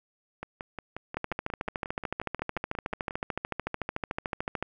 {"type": "two click trains", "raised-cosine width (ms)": 0.5, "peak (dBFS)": [-15, -21], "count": [48, 16], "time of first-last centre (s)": [[1.17, 4.626], [0.43, 3.109]], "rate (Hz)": [13.6, 5.6], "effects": []}